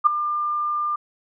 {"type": "tone with ADSR envelope", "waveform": "sine", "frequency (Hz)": 1198, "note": "D6", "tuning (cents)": 34, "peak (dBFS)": -8, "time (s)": [0.04, 0.96], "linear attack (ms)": 26, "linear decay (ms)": 7, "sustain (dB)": -13, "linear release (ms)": 7, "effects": []}